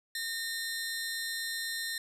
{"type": "tone pair together", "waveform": "sawtooth", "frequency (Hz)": [1828, 4096], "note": ["A#6", "C8"], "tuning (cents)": [-34, -38], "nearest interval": "octave + major second", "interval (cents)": 1396, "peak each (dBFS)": [-32, -35], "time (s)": [0.15, 1.98], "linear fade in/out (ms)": 2, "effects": ["resampled to 32000 Hz", "10-bit"]}